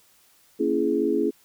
sine chord, A# half-diminished seventh, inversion none, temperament just, 233.1 / 279.7 / 335.6 / 419.5 Hz, A#3 / C#4 / E4 / G#4, 0 / +16 / +31 / +17 cents, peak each -29 / -26 / -25 / -24 dBFS, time 0.59-1.31 s, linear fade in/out 20 ms, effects white hiss -59 dBFS RMS until 1.44 s

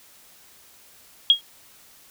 sine tone with exponential decay, 3277 Hz, G#7, 24 cents flat, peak -7 dBFS, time 1.3-1.41 s, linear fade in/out 1 ms, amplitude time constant 23 ms, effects white hiss -52 dBFS RMS until 2.1 s

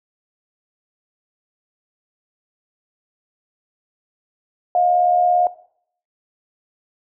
sine tone pair together, 635 / 712.8 Hz, D#5 / F5, +35 / +35 cents, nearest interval major second, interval 200 cents, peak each -22 / -14 dBFS, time 4.75-5.47 s, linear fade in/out 2 ms, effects noise-tail reverb RT60 0.6 s tail -17 dB re dry

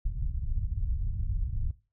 pink low-pass noise, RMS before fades -30 dBFS, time 0.05-1.71 s, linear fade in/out 5 ms, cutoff 100 Hz, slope 24 dB/octave, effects noise-tail reverb RT60 0.3 s tail -18 dB re dry

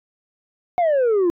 sine exponential sweep, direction down, 731 to 333.7 Hz, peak -12 dBFS, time 0.78-1.3 s, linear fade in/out 0 ms, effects tanh soft clip ceiling -14 dBFS

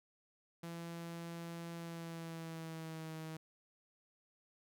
sawtooth tone with pitch glide, 168.6 to 159.14 Hz, E3 to D#3, +39 to +39 cents, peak -40 dBFS, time 0.63-3.37 s, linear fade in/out 5 ms, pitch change -100 cents, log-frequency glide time 1.75-3.15 s, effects none

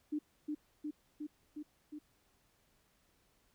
sine tone with echo, 299.9 Hz, D4, 36 cents sharp, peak -33 dBFS, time 0.12-0.19 s, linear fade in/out 10 ms, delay 360 ms, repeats 5, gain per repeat -2 dB, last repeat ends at 1.99 s, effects pink hiss -73 dBFS RMS until 3.54 s

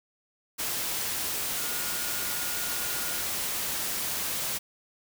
sine tone in noise, 1434 Hz, F6, 45 cents sharp, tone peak -41 dBFS, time 1.57-3.23 s, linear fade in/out 20 ms, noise white, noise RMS -31 dBFS, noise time 0.58-4.59 s, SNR -13 dB, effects none

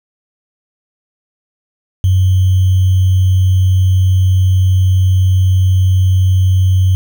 sine tone with sample-and-hold, 93.2 Hz, F#2, 13 cents sharp, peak -7 dBFS, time 2.04-6.95 s, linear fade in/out 0 ms, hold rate 3150 Hz, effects none

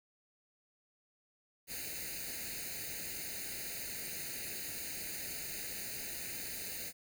white noise with comb filter, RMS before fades -42 dBFS, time 1.67-6.93 s, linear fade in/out 50 ms, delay 0.45 ms, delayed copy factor +0.95, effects none

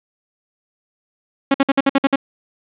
sawtooth tone bursts, 274.3 Hz, C#4, 18 cents flat, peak -7 dBFS, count 8, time 1.51-2.159 s, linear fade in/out 5 ms, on 33 ms, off 55 ms, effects resampled to 8000 Hz + 7-bit

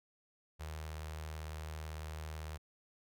sawtooth tone with notch filter, 78 Hz, D#2, 5 cents sharp, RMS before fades -44 dBFS, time 0.59-2.58 s, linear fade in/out 20 ms, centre 250 Hz, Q 0.63, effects none

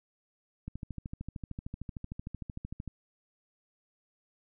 click train, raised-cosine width 5 ms, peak -26 dBFS, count 30, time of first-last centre 0.68-2.877 s, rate 13.2 Hz, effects none

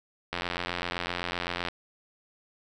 click train, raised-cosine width 0.3 ms, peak -14 dBFS, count 120, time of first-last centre 0.33-1.685 s, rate 87.8 Hz, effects none

